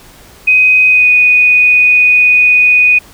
sine tone with pitch glide, 2510 to 2481 Hz, D#7 to D#7, +15 to -6 cents, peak -4 dBFS, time 0.47-2.99 s, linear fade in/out 10 ms, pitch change -21 cents, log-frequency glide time 0.89-1.08 s, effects pink hiss -39 dBFS RMS until 3.13 s

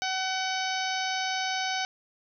harmonic tone, 755 Hz, F#5, 35 cents sharp, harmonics 1 / 2 / 3 / 4 / 5 / 6 / 7 / 8, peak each -31 / -34 / -36 / -37 / -38 / -39 / -39 / -40 dBFS, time 0.02-1.85 s, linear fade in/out 0 ms, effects none

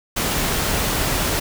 pink noise, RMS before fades -21 dBFS, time 0.16-1.4 s, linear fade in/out 10 ms, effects none

